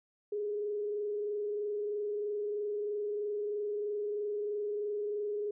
sine tone with frequency modulation, 415.3 Hz, G#4, in tune, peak -32 dBFS, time 0.32-5.51 s, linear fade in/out 5 ms, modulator 23.1 Hz, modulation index 0.36, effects none

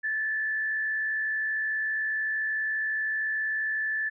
sine tone with frequency modulation, 1746 Hz, A6, 14 cents flat, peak -26 dBFS, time 0.03-4.1 s, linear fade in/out 20 ms, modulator 72.8 Hz, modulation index 0.44, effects none

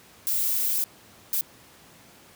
violet noise bursts at uneven times, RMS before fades -25 dBFS, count 2, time 0.27-0.84 / 1.33-1.41 s, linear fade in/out 0 ms, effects pink hiss -52 dBFS RMS until 2.35 s + high-pass 100 Hz 12 dB/octave

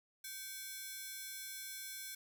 5% pulse ring-modulated tone, 1900 Hz, A#6, 33 cents sharp, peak -31 dBFS, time 0.24-2.15 s, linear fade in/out 5 ms, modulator 347 Hz, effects none

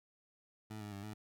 20% pulse tone with pitch steps, 107.8 / 104 / 99.8 / 106.7 Hz, A2 / G#2 / G2 / G#2, -35 / +3 / +32 / +47 cents, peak -39 dBFS, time 0.7-1.14 s, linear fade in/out 10 ms, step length 110 ms, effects none

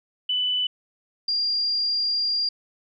sine tone pair in turn, 2990 / 4788 Hz, F#7 / D8, +17 / +33 cents, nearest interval minor sixth, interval 816 cents, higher second, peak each -21 dBFS, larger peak neither, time 0.29-0.67 / 1.28-2.49 s, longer second, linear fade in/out 5 ms, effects none

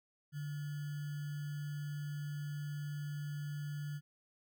sine tone with sample-and-hold, 146.83 Hz, D3, in tune, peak -38 dBFS, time 0.32-4.01 s, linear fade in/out 50 ms, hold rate 1575 Hz, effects none

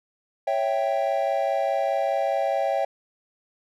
triangle chord, C# diminished, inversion none, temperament equal, 554.4 / 659.3 / 784 Hz, C#5 / E5 / G5, 0 / 0 / 0 cents, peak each -24 dBFS, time 0.47-2.85 s, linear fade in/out 5 ms, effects none

